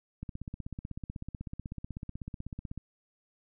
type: click train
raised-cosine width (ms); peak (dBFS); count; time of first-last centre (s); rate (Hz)
5; -26; 42; 0.23-2.777; 16.1
effects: none